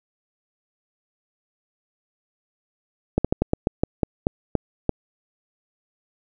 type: slowing click train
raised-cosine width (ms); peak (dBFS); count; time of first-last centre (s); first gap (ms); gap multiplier
2; -5; 11; 3.18-4.893; 66; 1.2
effects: none